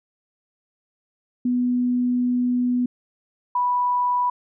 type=tone pair in turn; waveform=sine; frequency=246.9 / 984.2 Hz; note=B3 / B5; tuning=0 / -6 cents; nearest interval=2 octaves; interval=2394 cents; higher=second; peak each=-18 dBFS; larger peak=neither; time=1.45-2.86 / 3.55-4.3 s; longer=first; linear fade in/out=5 ms; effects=none